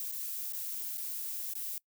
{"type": "noise with dropouts", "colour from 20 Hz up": "violet", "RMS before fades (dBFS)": -38, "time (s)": [0, 1.78], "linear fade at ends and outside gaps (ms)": 1, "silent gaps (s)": [[0.116, 0.122], [0.524, 0.533], [0.974, 0.979], [1.536, 1.553]], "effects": ["noise-tail reverb RT60 0.1 s tail -23 dB re dry"]}